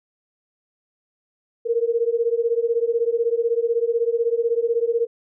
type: beating tone pair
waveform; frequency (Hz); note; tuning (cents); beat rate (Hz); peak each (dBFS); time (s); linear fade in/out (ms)
sine; 458.3 / 474.3; A#4 / A#4; -29 / +30; 16; -21; 1.65-5.07; 20
effects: none